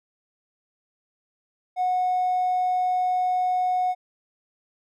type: tone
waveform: triangle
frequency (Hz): 732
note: F#5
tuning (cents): -19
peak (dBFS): -17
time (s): 1.76-3.95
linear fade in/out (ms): 50
effects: tanh soft clip ceiling -17 dBFS